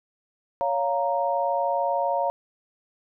sine chord, Bb minor, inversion first, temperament just, 559.4 / 699.2 / 932.3 Hz, Db5 / F5 / Bb5, +16 / +2 / 0 cents, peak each -26 dBFS, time 0.61-2.3 s, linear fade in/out 0 ms, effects none

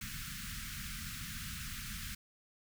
pink band-stop noise, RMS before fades -43 dBFS, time 0.01-2.15 s, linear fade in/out 5 ms, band 230 to 1300 Hz, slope 48 dB/octave, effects none

